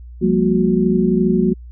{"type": "tone cluster", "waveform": "sine", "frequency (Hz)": [176.9, 199.7, 231.7, 366.8], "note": ["F3", "G3", "A#3", "F#4"], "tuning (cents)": [23, 32, -10, -15], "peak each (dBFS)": -18, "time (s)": [0.21, 1.54], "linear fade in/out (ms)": 20, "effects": ["added 60 Hz sine -33 dBFS peak until 1.71 s"]}